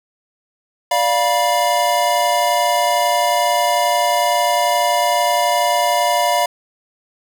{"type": "chord", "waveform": "square", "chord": "B diminished", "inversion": "first", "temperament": "equal with one note detuned", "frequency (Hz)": [587.3, 698.5, 971.4], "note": ["D5", "F5", "B5"], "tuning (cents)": [0, 0, -29], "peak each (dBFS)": [-21, -18, -19], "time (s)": [0.91, 6.46], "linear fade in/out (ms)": 5, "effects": []}